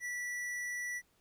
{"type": "tone with hard clipping", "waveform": "triangle", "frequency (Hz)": 1957, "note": "B6", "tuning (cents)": -16, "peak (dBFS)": -38, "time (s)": [0, 1.02], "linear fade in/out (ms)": 50, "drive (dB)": 14, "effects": ["pink hiss -72 dBFS RMS until 1.2 s"]}